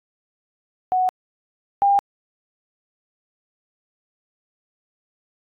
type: tone pair in turn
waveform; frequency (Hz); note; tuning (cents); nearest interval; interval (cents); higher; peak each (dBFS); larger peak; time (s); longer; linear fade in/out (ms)
sine; 740 / 800.8; F#5 / G5; 0 / +37; minor second; 137; second; -16 / -13; second; 0.92-1.09 / 1.82-1.99; neither; 0
effects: AAC 48 kbps